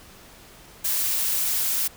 blue noise, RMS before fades -24 dBFS, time 0.84-1.88 s, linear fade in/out 10 ms, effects pink hiss -48 dBFS RMS until 1.96 s

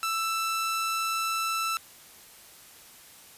sawtooth tone, 1326 Hz, E6, 10 cents sharp, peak -23 dBFS, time 0.03-1.77 s, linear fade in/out 0 ms, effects white hiss -51 dBFS RMS until 3.37 s + resampled to 32000 Hz

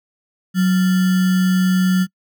sine tone with sample-and-hold, 185 Hz, F#3, in tune, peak -12 dBFS, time 0.54-2.07 s, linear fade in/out 50 ms, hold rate 1575 Hz, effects noise-tail reverb RT60 0.1 s tail -26 dB re dry

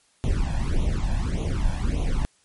brown noise with flanger, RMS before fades -23 dBFS, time 0.24-2.25 s, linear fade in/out 0 ms, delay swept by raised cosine 0.3 to 1.22 ms, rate 1.7 Hz, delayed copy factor +0.95, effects white hiss -62 dBFS RMS until 2.44 s + MP3 48 kbps

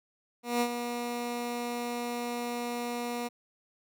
15% pulse tone with ADSR envelope, 240.2 Hz, B3, 48 cents flat, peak -18 dBFS, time 0.43-3.29 s, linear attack 180 ms, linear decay 68 ms, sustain -8 dB, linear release 22 ms, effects none

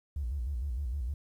triangle tone with vibrato, 65.1 Hz, C2, 8 cents flat, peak -27 dBFS, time 0.16-1.14 s, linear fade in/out 5 ms, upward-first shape square, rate 6.5 Hz, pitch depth 170 cents each way, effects tanh soft clip ceiling -29 dBFS + 11-bit

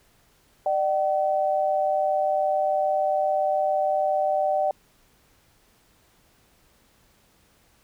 sine tone pair together, 600.5 / 763 Hz, D5 / G5, +38 / -47 cents, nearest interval major third, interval 415 cents, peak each -23 dBFS, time 0.66-4.71 s, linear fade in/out 2 ms, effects pink hiss -61 dBFS RMS until 7.83 s

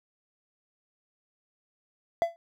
triangle tone with exponential decay, 675 Hz, E5, 41 cents sharp, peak -16 dBFS, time 2.22-2.36 s, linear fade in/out 0 ms, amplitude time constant 30 ms, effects none

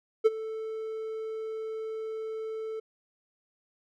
triangle tone with ADSR envelope, 440.8 Hz, A4, 3 cents sharp, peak -13 dBFS, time 0.24-2.8 s, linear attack 22 ms, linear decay 28 ms, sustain -18 dB, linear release 8 ms, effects none

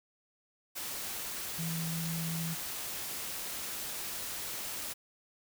sine tone in noise, 164.81 Hz, E3, in tune, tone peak -34 dBFS, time 1.58-2.55 s, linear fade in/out 20 ms, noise white, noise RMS -39 dBFS, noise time 0.75-4.94 s, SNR +2 dB, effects none

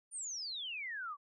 sine exponential sweep, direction down, 9397 to 1108.7 Hz, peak -39 dBFS, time 0.11-1.17 s, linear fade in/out 50 ms, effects none

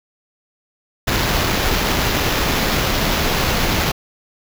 pink noise with sample-and-hold, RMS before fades -18 dBFS, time 1.07-3.92 s, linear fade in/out 10 ms, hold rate 8820 Hz, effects none

